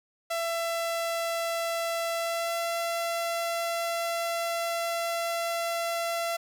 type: tone with pitch glide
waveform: sawtooth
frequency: 670 to 676.2 Hz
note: E5 to E5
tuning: +28 to +44 cents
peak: -24 dBFS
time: 0.3-6.37 s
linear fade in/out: 10 ms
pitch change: +16 cents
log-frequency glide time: 2.16-2.64 s
effects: 10-bit